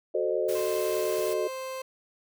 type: chord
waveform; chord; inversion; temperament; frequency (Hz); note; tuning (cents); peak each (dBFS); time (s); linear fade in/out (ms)
sine; F# diminished seventh; none; equal with one note detuned; 370 / 440 / 523.3 / 611.6; F#4 / A4 / C5 / Eb5; 0 / 0 / 0 / -30; -30; 0.14-1.48; 10
type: noise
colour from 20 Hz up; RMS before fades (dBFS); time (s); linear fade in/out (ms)
white; -40; 0.48-1.34; 10
type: tone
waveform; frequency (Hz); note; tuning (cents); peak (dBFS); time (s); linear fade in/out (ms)
30% pulse; 523.3; C5; 0; -31; 0.55-1.82; 5
effects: none